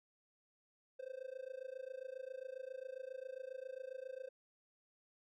triangle tone with amplitude modulation, 520 Hz, C5, 11 cents flat, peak -39 dBFS, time 0.99-4.29 s, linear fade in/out 10 ms, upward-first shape sine, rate 27.4 Hz, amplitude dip 95%, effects none

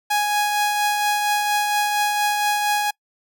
sawtooth tone with tremolo, 830.6 Hz, G#5, in tune, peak -13 dBFS, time 0.1-2.91 s, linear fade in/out 10 ms, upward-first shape triangle, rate 4.3 Hz, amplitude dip 35%, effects noise-tail reverb RT60 0.1 s tail -26 dB re dry

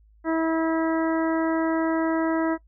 harmonic tone, 324.1 Hz, E4, 29 cents flat, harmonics 1 / 2 / 3 / 4 / 5 / 6, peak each -22 / -28 / -32 / -34 / -36 / -38 dBFS, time 0.24-2.58 s, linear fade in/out 50 ms, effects noise-tail reverb RT60 0.1 s tail -20 dB re dry + added 53 Hz sine -53 dBFS peak until 2.67 s

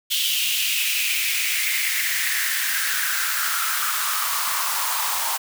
white noise with high-pass filter sweep, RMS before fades -23 dBFS, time 0.1-5.38 s, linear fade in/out 20 ms, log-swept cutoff 3100 to 890 Hz, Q 4.9, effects none

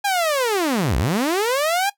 sawtooth linear two-way sweep, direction down then up, 823 to 51.8 to 823 Hz, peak -14 dBFS, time 0.04-1.9 s, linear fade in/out 10 ms, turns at 0.97 s, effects noise-tail reverb RT60 0.1 s tail -17 dB re dry

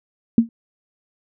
sine tone with exponential decay, 230 Hz, A#3, 23 cents flat, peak -5 dBFS, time 0.38-0.49 s, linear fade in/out 2 ms, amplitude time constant 23 ms, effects none

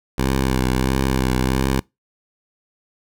10% pulse tone with vibrato, 65 Hz, C2, 11 cents flat, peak -9 dBFS, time 0.18-1.8 s, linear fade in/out 5 ms, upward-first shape triangle, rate 1.5 Hz, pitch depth 49 cents each way, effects noise-tail reverb RT60 0.2 s tail -24 dB re dry

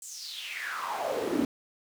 brown noise with high-pass filter sweep, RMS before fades -33 dBFS, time 0.02-1.45 s, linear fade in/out 2 ms, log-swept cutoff 8000 to 250 Hz, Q 5.6, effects none

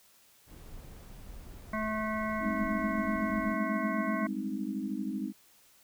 brown noise, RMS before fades -47 dBFS, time 0.46-3.57 s, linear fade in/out 50 ms
harmonic tone, 217 Hz, A3, 24 cents flat, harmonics 1 / 3 / 5 / 7 / 9 / 10, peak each -34 / -37 / -36 / -41 / -41 / -44 dBFS, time 1.73-4.27 s, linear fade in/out 5 ms
sine chord, Ab major seventh, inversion third, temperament equal with one note detuned, 196 / 209 / 261.6 / 311.1 Hz, G3 / Ab3 / C4 / Eb4, 0 / +11 / 0 / 0 cents, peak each -40 / -36 / -37 / -38 dBFS, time 2.39-5.33 s, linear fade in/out 50 ms
effects white hiss -62 dBFS RMS until 5.83 s

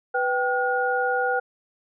sine tone cluster, 495.7 / 779 / 1437 Hz, B4 / G5 / F6, +6 / -11 / +49 cents, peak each -25 dBFS, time 0.14-1.4 s, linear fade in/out 10 ms, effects none

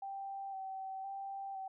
sine tone with vibrato, 776 Hz, G5, 18 cents flat, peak -40 dBFS, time 0.02-1.68 s, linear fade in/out 5 ms, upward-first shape square, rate 0.98 Hz, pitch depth 19 cents each way, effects none

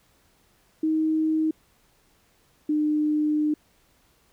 sine tone pair in turn, 314.8 / 302.3 Hz, D#4 / D#4, +20 / -50 cents, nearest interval minor second, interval 70 cents, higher first, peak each -20 dBFS, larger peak neither, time 0.83-1.51 / 2.69-3.54 s, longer second, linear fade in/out 5 ms, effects pink hiss -63 dBFS RMS until 4.32 s

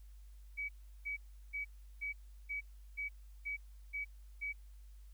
sine tone bursts, 2275 Hz, C#7, 44 cents sharp, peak -37 dBFS, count 9, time 0.57-4.53 s, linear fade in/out 20 ms, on 120 ms, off 360 ms, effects added 50 Hz sine -52 dBFS peak until 5.13 s + white hiss -73 dBFS RMS until 5.13 s

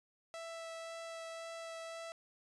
sawtooth tone with vibrato, 659.3 Hz, E5, in tune, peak -40 dBFS, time 0.34-2.12 s, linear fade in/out 0 ms, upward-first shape sine, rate 1.9 Hz, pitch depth 8 cents each way, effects resampled to 22050 Hz

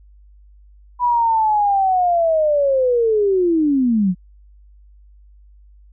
sine linear sweep, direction down, 987.8 to 172.3 Hz, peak -13 dBFS, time 0.99-4.15 s, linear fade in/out 50 ms, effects added 50 Hz sine -44 dBFS peak until 5.92 s

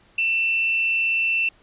sine tone with amplitude modulation, 2681 Hz, E7, 29 cents sharp, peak -17 dBFS, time 0.18-1.49 s, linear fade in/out 5 ms, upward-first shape sine, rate 240 Hz, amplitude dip 35%, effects pink hiss -56 dBFS RMS until 1.62 s + resampled to 8000 Hz

